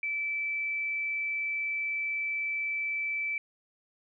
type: tone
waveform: sine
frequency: 2318 Hz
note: D7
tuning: 23 cents flat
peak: -29 dBFS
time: 0.03-3.38 s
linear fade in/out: 2 ms
effects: none